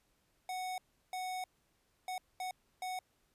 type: tone bursts at uneven times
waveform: square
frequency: 740 Hz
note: F#5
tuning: in tune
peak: -38 dBFS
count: 5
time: 0.49-0.78 / 1.13-1.44 / 2.08-2.18 / 2.4-2.51 / 2.82-2.99 s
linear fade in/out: 2 ms
effects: pink hiss -75 dBFS RMS until 3.34 s + resampled to 32000 Hz